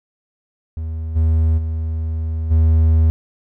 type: tone with level steps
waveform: triangle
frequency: 80 Hz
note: D#2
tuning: 49 cents sharp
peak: -20 / -10 / -17 / -8 dBFS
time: 0.77-3.1 s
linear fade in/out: 0 ms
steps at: 1.15 / 1.57 / 2.5 s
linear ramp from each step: 20 ms
effects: none